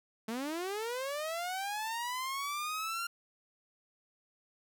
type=linear sweep; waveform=sawtooth; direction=up; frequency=214.3 to 1396.9 Hz; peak=-31 dBFS; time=0.28-3.07 s; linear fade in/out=5 ms; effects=none